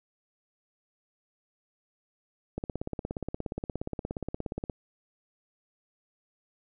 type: click train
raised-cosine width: 2 ms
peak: -19 dBFS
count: 37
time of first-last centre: 2.58-4.698 s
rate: 17 Hz
effects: none